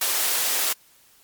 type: high-pass noise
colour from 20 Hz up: white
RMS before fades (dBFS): -23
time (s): 0.01-0.73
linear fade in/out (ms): 5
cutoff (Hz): 430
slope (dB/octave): 12
effects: white hiss -56 dBFS RMS until 1.23 s + MP3 96 kbps